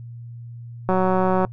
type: click train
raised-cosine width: 1 ms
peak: -7 dBFS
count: 105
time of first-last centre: 0.89-1.449 s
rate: 186 Hz
effects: noise-tail reverb RT60 0.1 s tail -23 dB re dry + added 118 Hz sine -34 dBFS peak until 1.52 s